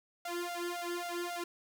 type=tone with flanger; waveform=sawtooth; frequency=348.5 Hz; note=F4; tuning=4 cents flat; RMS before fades=-38 dBFS; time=0.25-1.44 s; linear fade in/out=5 ms; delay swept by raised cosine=1.4 to 2.27 ms; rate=3.7 Hz; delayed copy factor=+1; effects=10-bit